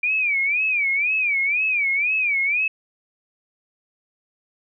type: tone with vibrato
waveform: sine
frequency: 2365 Hz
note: D7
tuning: 12 cents sharp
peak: -18 dBFS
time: 0.03-2.68 s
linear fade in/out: 5 ms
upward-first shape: sine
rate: 2 Hz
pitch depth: 160 cents each way
effects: none